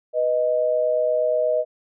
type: tone pair together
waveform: sine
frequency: 493.9 / 622.3 Hz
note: B4 / D#5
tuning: 0 / 0 cents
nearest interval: major third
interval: 400 cents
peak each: -23 / -19 dBFS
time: 0.13-1.65 s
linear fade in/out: 50 ms
effects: none